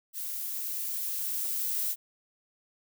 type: noise with level ramp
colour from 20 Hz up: violet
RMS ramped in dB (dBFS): -36 to -30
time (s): 0.13-1.96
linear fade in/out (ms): 50
effects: none